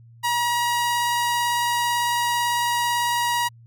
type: tone with vibrato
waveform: sawtooth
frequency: 956 Hz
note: A#5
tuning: 43 cents sharp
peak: -16 dBFS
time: 0.23-3.49 s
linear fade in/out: 20 ms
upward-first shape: triangle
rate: 18 Hz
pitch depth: 9 cents each way
effects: added 116 Hz sine -45 dBFS peak until 3.66 s + MP3 96 kbps